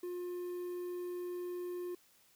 triangle tone with quantisation, 355.5 Hz, F4, 31 cents sharp, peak -36 dBFS, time 0.03-1.95 s, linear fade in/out 5 ms, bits 10, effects white hiss -67 dBFS RMS until 2.35 s

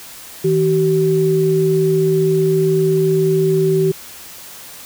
sine tone pair together, 160 / 381.9 Hz, D#3 / G4, +49 / -45 cents, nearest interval octave + minor third, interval 1506 cents, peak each -17 / -13 dBFS, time 0.44-3.92 s, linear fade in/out 10 ms, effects white hiss -36 dBFS RMS until 4.85 s

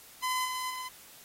sawtooth tone with level steps, 1017 Hz, C6, 50 cents flat, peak -25 / -29 / -33 dBFS, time 0.22-0.89 s, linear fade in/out 20 ms, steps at 0.45 / 0.7 s, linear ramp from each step 5 ms, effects white hiss -53 dBFS RMS until 1.24 s + AAC 48 kbps

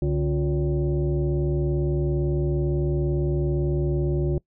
sine tone with frequency modulation, 144.9 Hz, D3, 23 cents flat, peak -20 dBFS, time 0.02-4.38 s, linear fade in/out 2 ms, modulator 212 Hz, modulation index 1.2, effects noise-tail reverb RT60 0.1 s tail -23 dB re dry

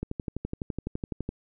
click train, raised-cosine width 3 ms, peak -18 dBFS, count 16, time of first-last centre 0.03-1.291 s, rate 11.9 Hz, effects none

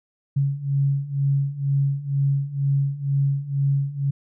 sine beating tone pair, 138 / 140.1 Hz, C#3 / C#3, -7 / +19 cents, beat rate 2.1 Hz, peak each -24 / -21 dBFS, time 0.36-4.11 s, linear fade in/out 10 ms, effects none

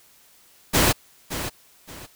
pink noise with echo, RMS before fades -18 dBFS, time 0.73-0.93 s, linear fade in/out 20 ms, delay 570 ms, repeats 2, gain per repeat -11 dB, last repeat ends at 2.07 s, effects white hiss -55 dBFS RMS until 2.15 s

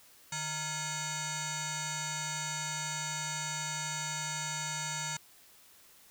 sine tone with frequency modulation, 2944 Hz, F#7, 9 cents flat, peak -32 dBFS, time 0.32-5.17 s, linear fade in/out 5 ms, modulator 774 Hz, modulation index 6.1, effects tanh soft clip ceiling -31 dBFS + white hiss -59 dBFS RMS until 6.1 s

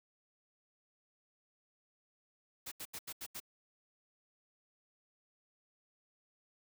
white noise bursts, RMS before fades -44 dBFS, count 6, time 2.66-3.402 s, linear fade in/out 10 ms, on 57 ms, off 80 ms, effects none

